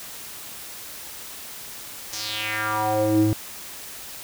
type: tone with band-pass filter sweep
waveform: square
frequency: 107.4 Hz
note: A2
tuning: 41 cents flat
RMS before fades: -23 dBFS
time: 2.13-3.33 s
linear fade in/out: 0 ms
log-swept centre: 6200 to 220 Hz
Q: 3.3
effects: white hiss -38 dBFS RMS until 4.23 s